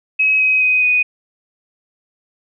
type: tone with pitch steps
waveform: sine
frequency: 2553 / 2531 / 2509 / 2487 Hz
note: D#7 / D#7 / D#7 / D#7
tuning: +44 / +29 / +14 / -1 cents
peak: -11 dBFS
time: 0.19-1.03 s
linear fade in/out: 10 ms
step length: 210 ms
effects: none